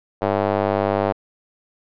square tone with band-pass filter, 49.98 Hz, G1, 34 cents sharp, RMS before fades -20 dBFS, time 0.21-1.13 s, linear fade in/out 20 ms, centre 640 Hz, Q 1.7, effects resampled to 11025 Hz

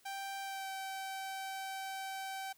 sawtooth tone with pitch glide, 784 to 771.9 Hz, G5 to G5, 0 to -27 cents, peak -36 dBFS, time 0.05-2.53 s, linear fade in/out 10 ms, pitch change -27 cents, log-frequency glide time 0.41-0.7 s, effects white hiss -67 dBFS RMS until 2.57 s

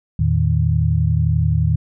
sine tone cluster, 81.9 / 113.4 / 155.1 Hz, E2 / A#2 / D#3, -11 / -47 / -5 cents, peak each -18 dBFS, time 0.19-1.76 s, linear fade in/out 5 ms, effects none

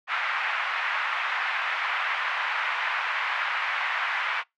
white band-pass noise, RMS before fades -28 dBFS, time 0.07-4.44 s, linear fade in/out 50 ms, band 890 to 2300 Hz, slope 24 dB/octave, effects noise-tail reverb RT60 0.2 s tail -26 dB re dry

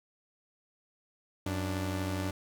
sawtooth tone pair together, 92.5 / 293.7 Hz, F#2 / D4, 0 / 0 cents, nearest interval octave + minor sixth, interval 2000 cents, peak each -29 / -32 dBFS, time 1.46-2.31 s, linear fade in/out 5 ms, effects none

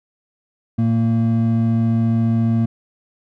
triangle tone pair together, 114.3 / 228.6 Hz, A#2 / A#3, -34 / -34 cents, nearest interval octave, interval 1200 cents, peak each -15 dBFS, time 0.78-2.66 s, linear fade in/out 10 ms, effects none

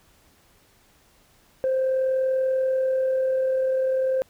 sine tone with amplitude modulation, 523.3 Hz, C5, in tune, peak -17 dBFS, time 1.64-4.22 s, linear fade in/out 0 ms, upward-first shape sine, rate 40.4 Hz, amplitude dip 30%, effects tanh soft clip ceiling -17 dBFS + pink hiss -59 dBFS RMS until 4.29 s

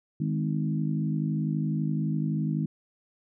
harmonic tone with a mistuned harmonic, 51.91 Hz, G#1, in tune, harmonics 3 / 4 / 5 / 6, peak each -27 / -31 / -34 / -36 dBFS, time 0.2-2.66 s, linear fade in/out 5 ms, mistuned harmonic 5, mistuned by -20 cents, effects none

